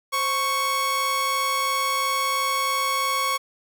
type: tone pair together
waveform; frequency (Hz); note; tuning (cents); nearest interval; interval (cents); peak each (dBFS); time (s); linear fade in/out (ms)
sawtooth; 522.9 / 1108.7; C5 / C#6; -1 / 0; octave + minor second; 1301; -29 / -18; 0.12-3.38; 20
effects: none